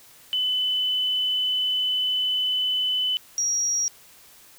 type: tone pair in turn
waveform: sine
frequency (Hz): 3011 / 5684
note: F#7 / F8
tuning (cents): +30 / +30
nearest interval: major seventh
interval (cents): 1100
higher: second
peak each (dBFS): -21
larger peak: neither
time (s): 0.33-3.17 / 3.38-3.88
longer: first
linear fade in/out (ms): 0
effects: white hiss -51 dBFS RMS until 4.58 s